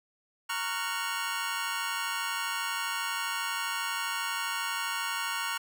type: chord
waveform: 25% pulse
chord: Gb major seventh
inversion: first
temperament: just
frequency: 925 / 1110 / 1387.5 / 1480 Hz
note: Bb5 / Db6 / F6 / Gb6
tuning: -14 / +2 / -12 / 0 cents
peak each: -33 dBFS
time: 0.49-5.58 s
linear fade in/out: 10 ms
effects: none